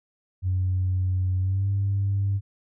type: tone with pitch glide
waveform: sine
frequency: 92.5 to 99.14 Hz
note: F#2 to G2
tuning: 0 to +20 cents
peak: -20 dBFS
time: 0.42-2.41 s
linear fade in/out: 50 ms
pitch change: +120 cents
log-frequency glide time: 1.38-1.68 s
effects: tanh soft clip ceiling -17 dBFS